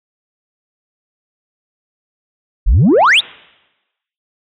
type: exponential sweep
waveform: sine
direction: up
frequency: 36.71 to 4022 Hz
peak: -4 dBFS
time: 2.66-3.21 s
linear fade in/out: 20 ms
effects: noise-tail reverb RT60 1.0 s tail -26 dB re dry + tanh soft clip ceiling -5 dBFS